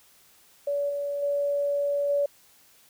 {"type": "tone with level steps", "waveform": "sine", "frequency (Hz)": 571, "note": "D5", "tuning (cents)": -49, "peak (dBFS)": [-24, -27, -23, -21], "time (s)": [0.67, 2.26], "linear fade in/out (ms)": 5, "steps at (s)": [0.89, 1.22, 2.09], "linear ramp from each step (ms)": 10, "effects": ["white hiss -58 dBFS RMS until 2.89 s"]}